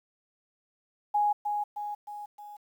sine tone with echo, 830 Hz, G#5, 1 cent flat, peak -22 dBFS, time 1.14-1.33 s, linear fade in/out 10 ms, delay 310 ms, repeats 4, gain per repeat -5 dB, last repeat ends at 2.57 s, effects 10-bit

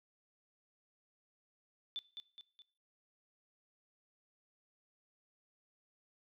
sine tone with echo, 3520 Hz, A7, in tune, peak -37 dBFS, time 1.96-1.99 s, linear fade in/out 0 ms, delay 210 ms, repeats 3, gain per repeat -6 dB, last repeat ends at 2.62 s, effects noise-tail reverb RT60 0.5 s tail -20 dB re dry

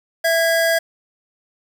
square tone pair together, 661.8 / 1641 Hz, E5 / G#6, +7 / -21 cents, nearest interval octave + major third, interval 1572 cents, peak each -17 / -20 dBFS, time 0.24-0.79 s, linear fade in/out 10 ms, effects 7-bit

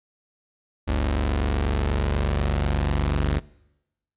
sawtooth tone pair together, 48.19 / 72.2 Hz, G1 / D2, -29 / -29 cents, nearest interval perfect fifth, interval 700 cents, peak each -20 / -19 dBFS, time 0.87-3.4 s, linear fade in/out 20 ms, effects noise-tail reverb RT60 0.9 s tail -23 dB re dry + resampled to 8000 Hz

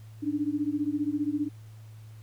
sine beating tone pair, 287.4 / 302.4 Hz, D4 / D#4, -37 / -49 cents, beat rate 15 Hz, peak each -29 dBFS, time 0.22-1.49 s, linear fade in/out 20 ms, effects added 109 Hz sine -44 dBFS peak until 2.22 s + pink hiss -61 dBFS RMS until 2.22 s

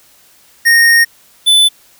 square tone pair in turn, 1854 / 3500 Hz, A#6 / A7, -10 / -10 cents, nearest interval major seventh, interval 1100 cents, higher second, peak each -6 dBFS, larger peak neither, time 0.65-1.05 / 1.46-1.69 s, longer first, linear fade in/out 20 ms, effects white hiss -47 dBFS RMS until 1.99 s

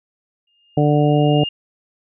sine tone with exponential growth, 2824 Hz, F7, 19 cents sharp, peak -22 dBFS, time 0.47-1.49 s, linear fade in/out 5 ms, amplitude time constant 220 ms
harmonic tone, 147.9 Hz, D3, 13 cents sharp, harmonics 1 / 2 / 3 / 4 / 5, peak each -15 / -18 / -20 / -21 / -22 dBFS, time 0.77-1.44 s, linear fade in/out 5 ms
effects none

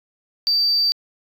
sine tone, 4648 Hz, D8, 19 cents flat, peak -14 dBFS, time 0.47-0.92 s, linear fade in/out 0 ms, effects tanh soft clip ceiling -12 dBFS

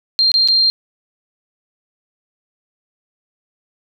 sine tone with dropouts, 4186 Hz, C8, in tune, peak -10 dBFS, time 0.19-0.7 s, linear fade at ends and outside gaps 0 ms, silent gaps 0.317-0.341 / 0.476-0.485 s, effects none

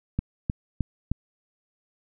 click train, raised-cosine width 5 ms, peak -12 dBFS, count 4, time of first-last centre 0.19-1.116 s, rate 3.24 Hz, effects none

